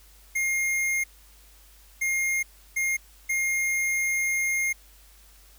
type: tone bursts at uneven times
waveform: square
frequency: 2130 Hz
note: C7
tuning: 30 cents sharp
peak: -24 dBFS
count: 4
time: 0.35-1.04 / 2.01-2.43 / 2.76-2.97 / 3.29-4.73 s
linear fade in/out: 10 ms
effects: added 50 Hz sine -53 dBFS peak until 5.58 s + white hiss -56 dBFS RMS until 5.58 s